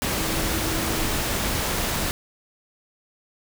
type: tone in noise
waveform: sine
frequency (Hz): 322.5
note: E4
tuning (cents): -38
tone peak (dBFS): -32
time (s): 0.19-1.07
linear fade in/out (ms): 0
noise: pink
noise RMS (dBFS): -25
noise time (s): 0.02-2.11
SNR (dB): -10
effects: none